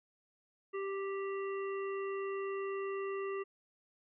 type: harmonic tone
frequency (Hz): 392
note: G4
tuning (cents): 0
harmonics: 1 / 3 / 5 / 7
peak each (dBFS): -36 / -44 / -49 / -52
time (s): 0.73-3.44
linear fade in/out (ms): 20
effects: none